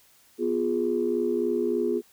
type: chord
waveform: sine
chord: F diminished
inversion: second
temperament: equal with one note detuned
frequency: 246.9 / 351.9 / 415.3 Hz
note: Cb4 / F4 / Ab4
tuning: 0 / +13 / 0 cents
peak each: -29 / -26 / -26 dBFS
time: 0.38-2.02 s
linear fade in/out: 50 ms
effects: tanh soft clip ceiling -13 dBFS + white hiss -59 dBFS RMS until 2.12 s